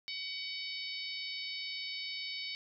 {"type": "harmonic tone", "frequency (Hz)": 753, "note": "F#5", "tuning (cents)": 30, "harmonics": [3, 4, 5, 6, 7], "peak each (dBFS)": [-43, -46, -44, -43, -47], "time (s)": [0.08, 2.55], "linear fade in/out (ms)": 0, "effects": []}